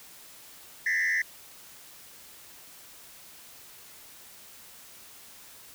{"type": "tone with frequency modulation", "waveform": "sine", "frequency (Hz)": 1901, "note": "A#6", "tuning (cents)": 33, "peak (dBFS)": -21, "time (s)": [0.86, 1.22], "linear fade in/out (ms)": 5, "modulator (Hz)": 87.7, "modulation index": 1.9, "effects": ["tanh soft clip ceiling -23 dBFS", "white hiss -50 dBFS RMS until 5.74 s"]}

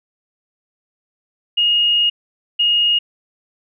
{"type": "tone bursts at uneven times", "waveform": "sine", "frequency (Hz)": 2862, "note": "F7", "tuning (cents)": 42, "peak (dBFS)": -12, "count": 2, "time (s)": [[1.57, 2.1], [2.59, 2.99]], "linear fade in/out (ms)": 10, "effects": []}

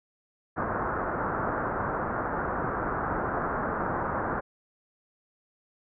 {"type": "low-pass noise", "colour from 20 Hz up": "white", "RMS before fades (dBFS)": -30, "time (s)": [0.56, 4.41], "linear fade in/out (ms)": 20, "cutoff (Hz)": 1500, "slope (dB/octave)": 48, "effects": []}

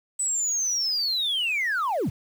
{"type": "linear sweep", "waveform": "sine", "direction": "down", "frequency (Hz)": [8050, 77], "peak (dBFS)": -21, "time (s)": [0.19, 2.1], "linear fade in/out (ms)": 10, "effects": ["tanh soft clip ceiling -21 dBFS", "8-bit"]}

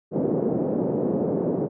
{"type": "band-pass noise", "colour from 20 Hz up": "white", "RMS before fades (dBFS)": -24, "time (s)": [0.11, 1.69], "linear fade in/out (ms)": 50, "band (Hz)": [150, 490], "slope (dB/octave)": 24, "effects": []}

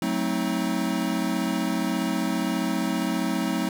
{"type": "chord", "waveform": "square", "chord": "F# diminished seventh", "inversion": "none", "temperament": "equal with one note detuned", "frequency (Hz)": [185, 220, 261.6, 318], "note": ["F#3", "A3", "C4", "Eb4"], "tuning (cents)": [0, 0, 0, 38], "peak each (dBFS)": -30, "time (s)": [0.02, 3.69], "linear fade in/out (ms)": 2, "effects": []}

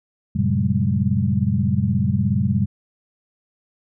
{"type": "tone cluster", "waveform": "sine", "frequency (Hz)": [93.3, 115.6, 135, 188.7, 205.4], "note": ["F#2", "A#2", "C#3", "F#3", "G#3"], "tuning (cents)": [15, -14, -45, 34, -19], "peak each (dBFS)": -23, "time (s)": [0.35, 2.66], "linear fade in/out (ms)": 10, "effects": []}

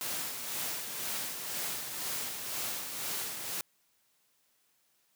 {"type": "noise with tremolo", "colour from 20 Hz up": "white", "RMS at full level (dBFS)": -35, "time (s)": [0.01, 3.61], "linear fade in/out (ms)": 0, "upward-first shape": "sine", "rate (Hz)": 2, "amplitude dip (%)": 45, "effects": ["white hiss -72 dBFS RMS until 5.15 s", "high-pass 100 Hz 12 dB/octave"]}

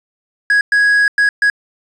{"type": "tone bursts at uneven times", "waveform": "triangle", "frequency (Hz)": 1661.2, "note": "G#6", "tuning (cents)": 0, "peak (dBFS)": -7, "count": 4, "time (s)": [[0.5, 0.61], [0.72, 1.08], [1.18, 1.29], [1.42, 1.5]], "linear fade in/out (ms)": 2, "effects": ["resampled to 22050 Hz", "7-bit"]}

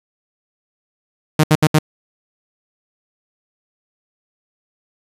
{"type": "tone bursts", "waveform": "sawtooth", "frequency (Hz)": 154.3, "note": "D#3", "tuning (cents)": -14, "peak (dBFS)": -5, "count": 4, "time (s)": [1.39, 1.788], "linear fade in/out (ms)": 5, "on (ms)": 47, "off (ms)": 70, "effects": ["resampled to 32000 Hz", "7-bit"]}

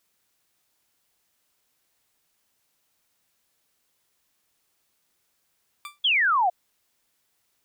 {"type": "tone with exponential decay", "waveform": "20% pulse", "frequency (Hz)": 1174.7, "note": "D6", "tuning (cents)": 0, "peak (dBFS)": -27, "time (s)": [5.85, 5.99], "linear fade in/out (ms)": 1, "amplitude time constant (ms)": 30}
{"type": "exponential sweep", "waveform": "sine", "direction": "down", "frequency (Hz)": [3446, 680], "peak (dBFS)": -18, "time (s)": [6.04, 6.5], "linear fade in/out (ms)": 10}
{"effects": ["white hiss -72 dBFS RMS until 7.64 s"]}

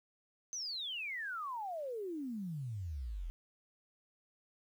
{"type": "exponential sweep", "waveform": "sine", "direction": "down", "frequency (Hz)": [6272, 38.93], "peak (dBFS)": -38, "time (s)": [0.53, 3.3], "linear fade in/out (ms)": 0, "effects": ["11-bit"]}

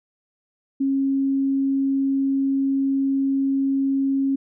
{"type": "tone", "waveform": "sine", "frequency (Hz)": 272.1, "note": "C#4", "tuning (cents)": -32, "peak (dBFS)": -18, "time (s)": [0.8, 4.36], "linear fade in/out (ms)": 10, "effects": []}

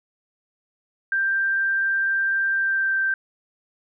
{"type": "tone with pitch glide", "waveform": "sine", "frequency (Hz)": [1578, 1564.4], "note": ["G6", "G6"], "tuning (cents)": [11, -4], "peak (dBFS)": -19, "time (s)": [1.12, 3.14], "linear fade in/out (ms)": 2, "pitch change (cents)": -15, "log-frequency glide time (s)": [2.52, 2.97], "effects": []}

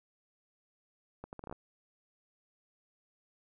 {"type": "accelerating click train", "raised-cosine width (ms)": 1, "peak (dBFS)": -29, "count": 8, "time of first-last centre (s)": [1.24, 1.526], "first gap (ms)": 89, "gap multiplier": 0.72, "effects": []}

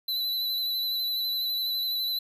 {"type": "tone with vibrato", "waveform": "square", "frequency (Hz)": 3998, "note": "B7", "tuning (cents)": 20, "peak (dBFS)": -27, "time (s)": [0.08, 2.19], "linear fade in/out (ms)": 5, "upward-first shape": "square", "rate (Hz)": 12, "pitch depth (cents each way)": 23, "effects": []}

